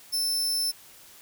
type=tone; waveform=sawtooth; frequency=5300 Hz; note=E8; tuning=9 cents sharp; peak=-22 dBFS; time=0.12-0.72 s; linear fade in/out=20 ms; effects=white hiss -51 dBFS RMS until 1.21 s